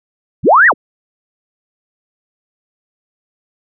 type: linear two-way sweep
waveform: sine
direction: up then down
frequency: 58.7 to 1975.5 to 99.5 Hz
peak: -4 dBFS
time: 0.43-0.74 s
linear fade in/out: 50 ms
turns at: 0.67 s
effects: none